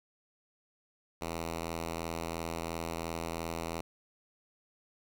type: tone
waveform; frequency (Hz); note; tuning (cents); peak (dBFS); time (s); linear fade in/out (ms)
5% pulse; 82.9; E2; +10; -24; 1.21-3.81; 5
effects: none